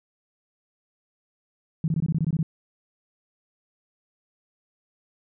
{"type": "tone bursts", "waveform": "sine", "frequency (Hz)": 159.9, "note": "D#3", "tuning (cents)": 48, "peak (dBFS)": -20, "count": 10, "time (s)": [1.84, 2.429], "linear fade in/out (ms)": 2, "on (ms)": 40, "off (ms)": 21, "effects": []}